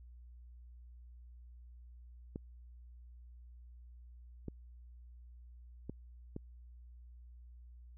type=clicks; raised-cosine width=3 ms; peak=-28 dBFS; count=4; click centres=2.359 / 4.483 / 5.896 / 6.364 s; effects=added 60 Hz sine -52 dBFS peak until 7.97 s